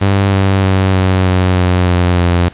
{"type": "tone with pitch steps", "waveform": "sawtooth", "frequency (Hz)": [98.4, 96.77, 95.16, 93.58, 92.02, 90.49, 88.99, 87.51], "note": ["G2", "G2", "F#2", "F#2", "F#2", "F#2", "F2", "F2"], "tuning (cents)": [7, -22, 49, 20, -9, -38, 33, 4], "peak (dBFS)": -5, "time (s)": [0.01, 2.49], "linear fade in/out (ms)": 10, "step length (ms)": 310, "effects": ["pink hiss -38 dBFS RMS until 2.53 s", "resampled to 8000 Hz"]}